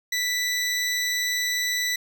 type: tone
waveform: 20% pulse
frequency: 1975.5 Hz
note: B6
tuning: in tune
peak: -18 dBFS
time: 0.12-1.96 s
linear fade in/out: 5 ms
effects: none